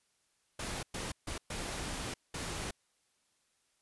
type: noise bursts at uneven times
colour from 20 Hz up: pink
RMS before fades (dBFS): -39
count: 5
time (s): 0.59-0.83 / 0.94-1.12 / 1.27-1.38 / 1.5-2.14 / 2.34-2.71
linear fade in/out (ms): 5
effects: white hiss -75 dBFS RMS until 3.81 s + resampled to 24000 Hz